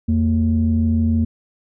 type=tone pair together; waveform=sine; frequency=84.9 / 228.2 Hz; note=F2 / A#3; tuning=-48 / -37 cents; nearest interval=octave + perfect fourth; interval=1711 cents; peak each=-16 dBFS; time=0.08-1.25 s; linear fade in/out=10 ms; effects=tanh soft clip ceiling -8 dBFS